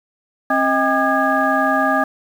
sine tone cluster, 267.2 / 630 / 800 / 1210 / 1654 Hz, C4 / D#5 / G5 / D#6 / G#6, +36 / +21 / +35 / -49 / -8 cents, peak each -20 dBFS, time 0.5-2.04 s, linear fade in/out 5 ms, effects tanh soft clip ceiling -3 dBFS + 7-bit

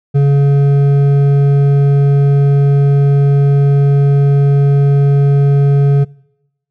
sine tone with hard clipping, 140.8 Hz, C#3, 27 cents sharp, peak -8 dBFS, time 0.14-6.05 s, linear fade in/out 20 ms, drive 7 dB, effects noise-tail reverb RT60 0.9 s tail -25 dB re dry

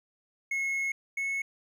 triangle tone pair in turn, 2175 / 2194 Hz, C#7 / C#7, -33 / -18 cents, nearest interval unison, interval 15 cents, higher second, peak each -26 / -27 dBFS, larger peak first, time 0.51-0.92 / 1.17-1.42 s, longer first, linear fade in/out 5 ms, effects none

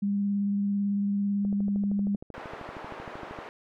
sine tone with vibrato, 201.3 Hz, G3, 46 cents sharp, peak -24 dBFS, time 0.02-2.16 s, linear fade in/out 10 ms, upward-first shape sine, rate 18 Hz, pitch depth 13 cents each way
click train, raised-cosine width 2 ms, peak -27 dBFS, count 26, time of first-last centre 1.45-3.388 s, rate 12.9 Hz
pink band-pass noise, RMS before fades -42 dBFS, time 2.34-3.49 s, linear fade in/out 0 ms, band 480 to 1500 Hz, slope 12 dB/octave
effects none

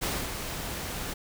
pink noise with ADSR envelope, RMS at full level -29 dBFS, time 0.01-1.14 s, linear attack 24 ms, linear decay 250 ms, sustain -6 dB, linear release 11 ms, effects none

